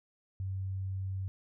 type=tone; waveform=sine; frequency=95.5 Hz; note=G2; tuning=45 cents flat; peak=-33 dBFS; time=0.4-1.28 s; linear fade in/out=0 ms; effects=none